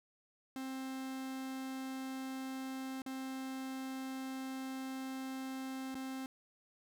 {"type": "tone with dropouts", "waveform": "45% pulse", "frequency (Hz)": 263.8, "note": "C4", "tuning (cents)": 14, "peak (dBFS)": -40, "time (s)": [0.56, 6.26], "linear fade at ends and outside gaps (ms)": 1, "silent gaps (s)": [[3.019, 3.062], [5.945, 5.952]], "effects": []}